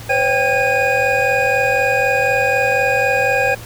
triangle tone cluster, 508 / 552 / 784 / 1630 / 2476 Hz, B4 / C#5 / G5 / G#6 / D#7, +49 / -7 / 0 / -33 / -9 cents, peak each -18 dBFS, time 0.09-3.55 s, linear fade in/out 10 ms, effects added 113 Hz sine -33 dBFS peak until 3.65 s + pink hiss -36 dBFS RMS until 3.65 s

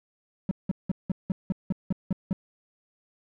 triangle tone bursts, 188.1 Hz, F#3, 29 cents sharp, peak -20 dBFS, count 10, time 0.49-2.33 s, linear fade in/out 2 ms, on 22 ms, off 180 ms, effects none

